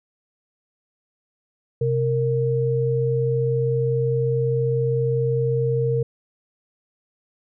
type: tone pair together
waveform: sine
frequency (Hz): 129.6 / 462.4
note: C3 / A#4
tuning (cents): -16 / -14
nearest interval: octave + minor seventh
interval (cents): 2202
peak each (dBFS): -21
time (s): 1.81-6.03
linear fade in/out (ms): 5
effects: none